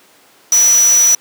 sine tone in noise, 5900 Hz, F#8, 6 cents flat, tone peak -7 dBFS, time 0.52-1.15 s, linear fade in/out 2 ms, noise white, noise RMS -21 dBFS, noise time 0.52-1.15 s, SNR +11 dB, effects pink hiss -47 dBFS RMS until 1.2 s + high-pass 300 Hz 12 dB/octave

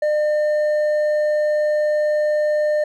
sine tone with hard clipping, 603 Hz, D5, 46 cents sharp, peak -17 dBFS, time 0.02-2.84 s, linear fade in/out 5 ms, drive 4 dB, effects none

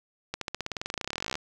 accelerating click train, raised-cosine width 0.2 ms, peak -14 dBFS, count 30, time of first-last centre 0.34-1.354 s, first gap 73 ms, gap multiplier 0.94, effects none

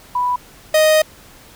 sine / 45% pulse tone pair in turn, 987.8 / 622.3 Hz, B5 / D#5, 0 / 0 cents, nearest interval minor sixth, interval 800 cents, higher first, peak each -15 / -10 dBFS, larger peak second, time 0.15-0.36 / 0.74-1.02 s, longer second, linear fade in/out 5 ms, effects pink hiss -44 dBFS RMS until 1.55 s

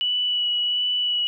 sine tone with vibrato, 2948 Hz, F#7, 7 cents flat, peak -20 dBFS, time 0.01-1.27 s, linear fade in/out 0 ms, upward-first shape sine, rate 1.4 Hz, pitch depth 13 cents each way, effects none

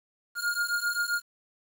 square beating tone pair, 1415 / 1422.6 Hz, F6 / F6, +22 / +32 cents, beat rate 7.6 Hz, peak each -31 / -30 dBFS, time 0.35-1.22 s, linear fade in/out 50 ms, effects 9-bit

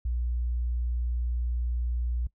sine tone, 60 Hz, B1, 49 cents flat, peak -26 dBFS, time 0.05-2.27 s, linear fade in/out 5 ms, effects noise-tail reverb RT60 0.1 s tail -20 dB re dry

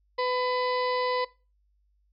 harmonic tone, 501 Hz, B4, 25 cents sharp, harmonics 1 / 2 / 4 / 5 / 6 / 7 / 8 / 9 / 10, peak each -27 / -29 / -35 / -48 / -44 / -50 / -41 / -43 / -44 dBFS, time 0.18-1.25 s, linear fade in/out 10 ms, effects noise-tail reverb RT60 0.3 s tail -21 dB re dry + added 50 Hz sine -65 dBFS peak until 2.12 s

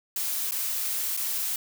blue noise with dropouts, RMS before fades -29 dBFS, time 0.16-1.56 s, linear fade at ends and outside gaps 2 ms, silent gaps 0.51-0.519 / 1.167-1.173 s, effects none

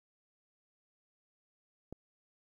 click, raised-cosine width 2 ms, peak -30 dBFS, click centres 1.926 s, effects 11-bit

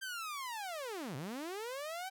sawtooth linear two-way sweep, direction down then up, 1591 to 121.1 to 779 Hz, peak -36 dBFS, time 0.01-2.1 s, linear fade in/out 20 ms, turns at 1.16 s, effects none

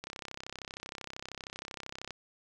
click train, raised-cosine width 0.2 ms, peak -23 dBFS, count 69, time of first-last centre 0.04-2.107 s, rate 32.9 Hz, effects none

